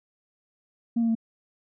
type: tone with pitch steps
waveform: sine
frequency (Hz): 233.1 / 229.5 / 225.9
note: A#3 / A#3 / A3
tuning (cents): 0 / -27 / +46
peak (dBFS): -19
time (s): 0.96-1.152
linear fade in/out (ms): 10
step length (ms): 64
effects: tanh soft clip ceiling -18 dBFS